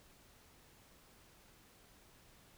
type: silence
effects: pink hiss -64 dBFS RMS until 2.57 s